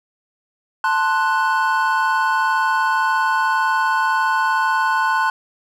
triangle chord, F# diminished, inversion first, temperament equal with one note detuned, 884.6 / 1046.5 / 1480 Hz, A5 / C6 / F#6, +9 / 0 / 0 cents, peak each -18 dBFS, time 0.84-5.3 s, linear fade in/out 2 ms, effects none

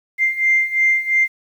sine beating tone pair, 2093 / 2095.9 Hz, C7 / C7, 0 / +2 cents, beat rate 2.9 Hz, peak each -18 / -15 dBFS, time 0.18-1.28 s, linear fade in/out 50 ms, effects tanh soft clip ceiling -6 dBFS + 8-bit

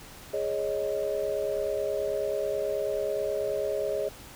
sine chord, Ab suspended fourth, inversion none, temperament just, 415.3 / 553.7 / 623 Hz, Ab4 / Db5 / Eb5, 0 / -2 / +2 cents, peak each -31 dBFS, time 0.33-4.09 s, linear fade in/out 10 ms, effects pink hiss -47 dBFS RMS until 4.35 s

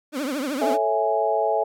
30% pulse tone with vibrato, 277.2 Hz, C#4, in tune, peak -22 dBFS, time 0.12-0.78 s, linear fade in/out 50 ms, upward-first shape triangle, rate 13 Hz, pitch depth 220 cents each way
sine chord, A major seventh, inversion none, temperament equal, 440 / 554.4 / 659.3 / 830.6 Hz, A4 / C#5 / E5 / G#5, 0 / 0 / 0 / 0 cents, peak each -25 / -27 / -23 / -24 dBFS, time 0.61-1.64 s, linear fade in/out 10 ms
effects none

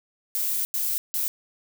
violet noise bursts at uneven times, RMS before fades -26 dBFS, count 3, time 0.35-0.65 / 0.74-0.98 / 1.14-1.28 s, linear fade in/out 0 ms, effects none

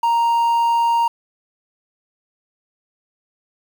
triangle tone, 932.3 Hz, A#5, in tune, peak -12 dBFS, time 0.03-1.08 s, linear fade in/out 5 ms, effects 7-bit

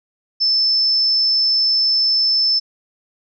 sine tone, 5274 Hz, E8, in tune, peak -13 dBFS, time 0.4-2.6 s, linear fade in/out 20 ms, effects none

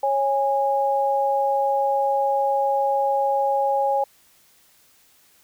sine tone pair together, 550.1 / 823 Hz, C#5 / G#5, -13 / -16 cents, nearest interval perfect fifth, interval 697 cents, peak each -22 / -20 dBFS, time 0.03-4.04 s, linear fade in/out 5 ms, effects white hiss -57 dBFS RMS until 5.43 s

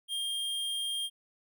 square tone, 3211 Hz, G7, 41 cents sharp, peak -32 dBFS, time 0.08-1.1 s, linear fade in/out 50 ms, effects none

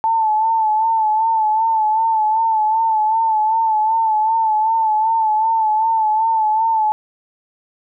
sine tone with vibrato, 880 Hz, A5, in tune, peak -13 dBFS, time 0.04-6.92 s, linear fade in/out 0 ms, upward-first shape sine, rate 2.6 Hz, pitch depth 51 cents each way, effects none

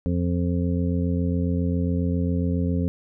harmonic tone, 87.31 Hz, F2, in tune, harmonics 1 / 2 / 3 / 5 / 6, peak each -24 / -25 / -27 / -34 / -36 dBFS, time 0.06-2.88 s, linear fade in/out 0 ms, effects none

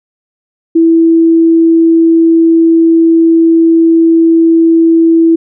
sine tone, 329.3 Hz, E4, 2 cents flat, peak -3 dBFS, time 0.75-5.36 s, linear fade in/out 10 ms, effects none

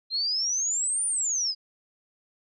sine exponential two-way sweep, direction up then down, 4099 to 9450 to 4851 Hz, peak -24 dBFS, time 0.1-1.55 s, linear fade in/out 50 ms, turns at 1.06 s, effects none

